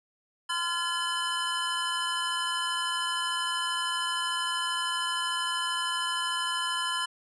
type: tone cluster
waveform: square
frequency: 1025 / 1387 / 1704 / 3015 Hz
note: C6 / F6 / G#6 / F#7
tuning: -36 / -12 / +44 / +32 cents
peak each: -33 / -36 / -36 / -33 dBFS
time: 0.49-7.06 s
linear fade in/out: 10 ms
effects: resampled to 24000 Hz